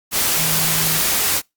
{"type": "tone in noise", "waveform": "sine", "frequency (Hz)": 159.9, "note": "D#3", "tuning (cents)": 48, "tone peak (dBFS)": -26, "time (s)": [0.36, 1.02], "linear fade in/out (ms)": 50, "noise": "white", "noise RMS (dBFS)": -18, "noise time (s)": [0.11, 1.42], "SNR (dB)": -11, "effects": ["noise-tail reverb RT60 0.2 s tail -26 dB re dry", "Opus 48 kbps"]}